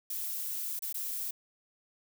violet noise with dropouts, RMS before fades -36 dBFS, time 0.1-1.31 s, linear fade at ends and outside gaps 5 ms, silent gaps 0.792-0.822 / 0.927-0.943 s, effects none

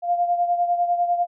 sine beating tone pair, 698.5 / 708.5 Hz, F5 / F5, 0 / +25 cents, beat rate 10 Hz, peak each -19 / -26 dBFS, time 0.02-1.27 s, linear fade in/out 50 ms, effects none

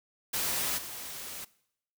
white noise with level steps, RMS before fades -31 / -41 dBFS, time 0.33-1.45 s, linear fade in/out 10 ms, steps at 0.77 s, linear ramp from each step 20 ms, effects noise-tail reverb RT60 0.7 s tail -20 dB re dry

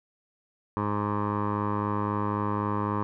15% pulse tone with low-pass filter, 103.83 Hz, G#2, in tune, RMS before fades -28 dBFS, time 0.77-3.03 s, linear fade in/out 0 ms, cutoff 1100 Hz, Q 3.9, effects none

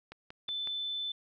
click train, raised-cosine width 0.3 ms, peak -29 dBFS, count 4, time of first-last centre 0.12-0.674 s, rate 5.42 Hz
sine tone, 3520 Hz, A7, in tune, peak -33 dBFS, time 0.48-1.12 s, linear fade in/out 5 ms
effects none

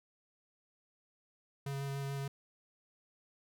square tone with vibrato, 138.59 Hz, C#3, in tune, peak -37 dBFS, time 1.66-2.28 s, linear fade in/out 5 ms, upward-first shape square, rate 6.9 Hz, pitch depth 9 cents each way, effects none

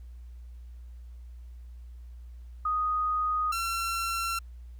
sine / sawtooth tone pair in turn, 1244.5 / 1356.9 Hz, D#6 / E6, 0 / +50 cents, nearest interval minor second, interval 150 cents, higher second, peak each -25 dBFS, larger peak neither, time 2.65-3.52 / 3.52-4.39 s, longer neither, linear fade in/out 5 ms, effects added 60 Hz sine -42 dBFS peak until 4.79 s + pink hiss -70 dBFS RMS until 4.79 s

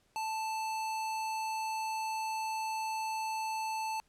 square tone, 880 Hz, A5, in tune, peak -34 dBFS, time 0.16-4 s, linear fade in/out 0 ms, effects pink hiss -71 dBFS RMS until 4.08 s + low-pass 11000 Hz 12 dB/octave

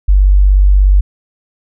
sine tone, 48.37 Hz, G1, 22 cents flat, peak -4 dBFS, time 0.08-1.01 s, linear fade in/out 10 ms, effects none

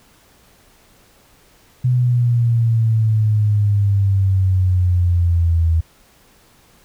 sine exponential sweep, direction down, 126.1 to 81 Hz, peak -12 dBFS, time 1.84-5.81 s, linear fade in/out 10 ms, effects pink hiss -52 dBFS RMS until 6.84 s

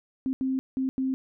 sine tone bursts at uneven times, 263.1 Hz, C4, 10 cents sharp, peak -24 dBFS, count 4, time 0.26-0.33 / 0.41-0.59 / 0.77-0.89 / 0.98-1.14 s, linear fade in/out 0 ms, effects none

